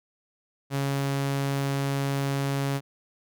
sawtooth tone, 138.59 Hz, C#3, in tune, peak -21 dBFS, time 0.7-2.81 s, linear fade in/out 50 ms, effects none

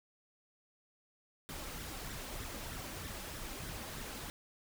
pink noise with flanger, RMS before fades -44 dBFS, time 1.49-4.3 s, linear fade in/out 0 ms, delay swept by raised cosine 0.53 to 3.83 ms, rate 3.2 Hz, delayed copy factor +0.5, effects none

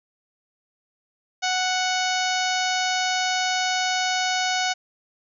harmonic tone, 740 Hz, F#5, in tune, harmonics 1 / 2 / 3 / 4 / 5 / 6 / 7 / 8 / 9, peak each -25 / -28 / -30 / -31 / -32 / -33 / -33 / -34 / -35 dBFS, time 1.42-4.74 s, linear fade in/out 20 ms, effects none

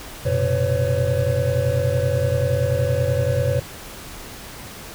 triangle tone cluster, 92.1 / 119.6 / 130.1 / 505 / 558 Hz, F#2 / A#2 / C3 / B4 / C#5, -7 / +45 / -9 / +39 / +11 cents, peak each -22 dBFS, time 0.25-3.6 s, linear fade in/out 10 ms, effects pink hiss -37 dBFS RMS until 4.94 s

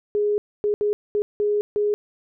sine tone bursts at uneven times, 415.3 Hz, G#4, in tune, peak -18 dBFS, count 6, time 0.15-0.38 / 0.64-0.74 / 0.81-0.93 / 1.15-1.22 / 1.4-1.61 / 1.76-1.94 s, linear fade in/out 0 ms, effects none

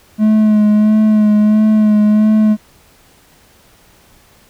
triangle tone with vibrato, 213.2 Hz, G#3, 46 cents sharp, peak -5 dBFS, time 0.18-2.57 s, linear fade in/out 50 ms, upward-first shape sine, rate 1.5 Hz, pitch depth 24 cents each way, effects pink hiss -48 dBFS RMS until 4.49 s

